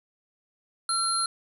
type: tone cluster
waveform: sine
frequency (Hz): 1353 / 4184 / 10240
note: E6 / C8 / D#9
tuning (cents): +45 / -1 / +49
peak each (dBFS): -28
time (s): 0.89-1.26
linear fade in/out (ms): 2
effects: 9-bit